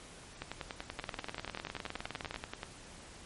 two click trains, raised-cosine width 0.3 ms, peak -22 / -22 dBFS, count 24 / 28, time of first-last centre 0.42-2.632 / 0.99-2.361 s, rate 10.4 / 19.7 Hz, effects pink hiss -52 dBFS RMS until 3.25 s + MP3 48 kbps

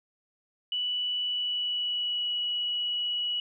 sine tone with pitch glide, 2960 to 2929 Hz, F#7 to F#7, 0 to -18 cents, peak -27 dBFS, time 0.72-3.4 s, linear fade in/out 2 ms, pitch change -18 cents, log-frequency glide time 1.23-2.31 s, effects none

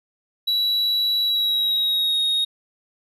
triangle tone with pitch glide, 3919 to 3744 Hz, B7 to A#7, -14 to +7 cents, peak -17 dBFS, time 0.47-2.45 s, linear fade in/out 10 ms, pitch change -79 cents, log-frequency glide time 1.22-2.19 s, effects none

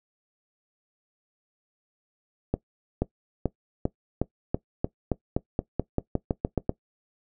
accelerating click train, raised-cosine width 2 ms, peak -10 dBFS, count 17, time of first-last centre 2.54-6.694 s, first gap 480 ms, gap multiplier 0.91, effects noise-tail reverb RT60 0.1 s tail -19 dB re dry

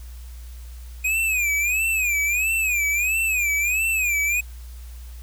square tone with vibrato, 2478 Hz, D#7, 8 cents flat, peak -20 dBFS, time 1.04-4.41 s, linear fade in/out 10 ms, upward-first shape sine, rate 1.5 Hz, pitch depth 140 cents each way, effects added 60 Hz sine -35 dBFS peak until 5.22 s + white hiss -51 dBFS RMS until 5.22 s

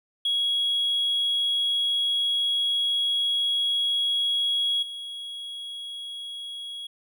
triangle tone with level steps, 3322 Hz, G#7, in tune, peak -19 / -32 dBFS, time 0.25-6.87 s, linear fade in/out 5 ms, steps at 4.82 s, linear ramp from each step 10 ms, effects tanh soft clip ceiling -18 dBFS

